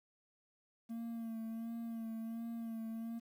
triangle tone with vibrato, 227.6 Hz, A#3, 41 cents flat, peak -38 dBFS, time 0.89-3.2 s, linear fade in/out 20 ms, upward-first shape sine, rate 1.4 Hz, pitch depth 29 cents each way, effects 11-bit

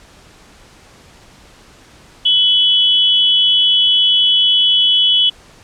sine tone pair together, 2997 / 3353 Hz, F#7 / G#7, +22 / +16 cents, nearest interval major second, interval 194 cents, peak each -11 / -13 dBFS, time 2.25-5.3 s, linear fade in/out 10 ms, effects pink hiss -44 dBFS RMS until 5.63 s + low-pass 8000 Hz 12 dB/octave

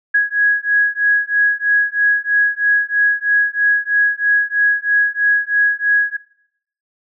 sine beating tone pair, 1661.2 / 1664.3 Hz, G#6 / G#6, 0 / +3 cents, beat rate 3.1 Hz, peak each -15 dBFS, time 0.14-6.17 s, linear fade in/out 10 ms, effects noise-tail reverb RT60 0.7 s tail -20 dB re dry

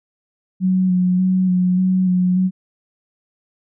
sine tone with vibrato, 183.8 Hz, F#3, 11 cents flat, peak -13 dBFS, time 0.6-2.51 s, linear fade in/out 50 ms, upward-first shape square, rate 1.7 Hz, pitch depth 20 cents each way, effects none

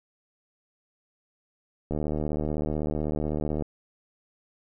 click train, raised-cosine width 2 ms, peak -16 dBFS, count 131, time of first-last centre 1.91-3.623 s, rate 75.9 Hz, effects none

